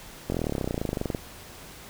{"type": "slowing click train", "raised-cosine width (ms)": 2, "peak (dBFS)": -14, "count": 27, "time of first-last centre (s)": [0.3, 1.148], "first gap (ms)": 22, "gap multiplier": 1.03, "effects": ["pink hiss -45 dBFS RMS until 1.89 s"]}